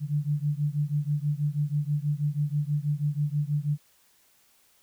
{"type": "beating tone pair", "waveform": "sine", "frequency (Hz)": [144.6, 150.8], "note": ["D3", "D3"], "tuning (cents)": [-27, 46], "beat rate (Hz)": 6.2, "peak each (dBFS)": [-27, -28], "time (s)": [0, 3.78], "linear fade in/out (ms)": 50, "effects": ["white hiss -63 dBFS RMS until 4.82 s"]}